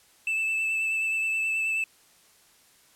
triangle tone with vibrato, 2637 Hz, E7, in tune, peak -23 dBFS, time 0.27-1.84 s, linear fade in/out 2 ms, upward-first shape triangle, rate 9.4 Hz, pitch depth 19 cents each way, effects white hiss -59 dBFS RMS until 2.95 s + low-pass 12000 Hz 12 dB/octave

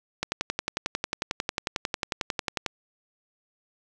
click train, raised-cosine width 0.2 ms, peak -9 dBFS, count 28, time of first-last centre 0.23-2.662 s, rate 11.1 Hz, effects none

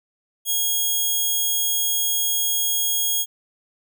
5% pulse tone, 3300 Hz, G#7, 12 cents flat, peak -11 dBFS, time 0.45-3.26 s, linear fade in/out 50 ms, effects none

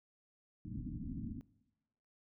white low-pass noise, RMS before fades -43 dBFS, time 0.65-1.41 s, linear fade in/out 0 ms, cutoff 300 Hz, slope 96 dB/octave, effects noise-tail reverb RT60 1.0 s tail -21 dB re dry

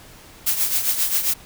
blue noise with tremolo, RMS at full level -18 dBFS, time 0.46-1.34 s, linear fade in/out 10 ms, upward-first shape triangle, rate 7.5 Hz, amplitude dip 70%, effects pink hiss -45 dBFS RMS until 1.45 s

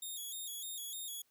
5% pulse tone with vibrato, 3520 Hz, A7, in tune, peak -34 dBFS, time 0.02-1.22 s, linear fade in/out 5 ms, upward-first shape square, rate 3.3 Hz, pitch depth 79 cents each way, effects white hiss -75 dBFS RMS until 1.3 s + high-pass 80 Hz 12 dB/octave

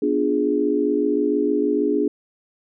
sine chord, B diminished seventh, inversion none, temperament equal, 246.9 / 293.7 / 349.2 / 415.3 Hz, B3 / D4 / F4 / Ab4, 0 / 0 / 0 / 0 cents, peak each -26 / -21 / -26 / -21 dBFS, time 0.02-2.08 s, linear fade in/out 5 ms, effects none

